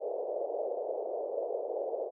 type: band-pass noise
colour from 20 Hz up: pink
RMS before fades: -35 dBFS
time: 0-2.11 s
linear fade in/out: 50 ms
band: 430 to 660 Hz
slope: 48 dB/octave
effects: none